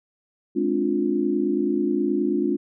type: chord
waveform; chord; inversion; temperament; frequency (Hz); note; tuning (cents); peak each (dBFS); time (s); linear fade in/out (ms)
sine; D half-diminished seventh; second; just; 211.4 / 264.3 / 293.7 / 352.4; Ab3 / C4 / D4 / F4; +31 / +18 / 0 / +16; -27 / -27 / -24 / -24; 0.55-2.57; 20
effects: none